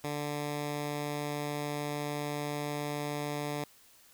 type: tone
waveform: 10% pulse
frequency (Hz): 146.83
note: D3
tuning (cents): 0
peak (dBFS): -25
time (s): 0.04-3.64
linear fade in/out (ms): 2
effects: white hiss -60 dBFS RMS until 4.13 s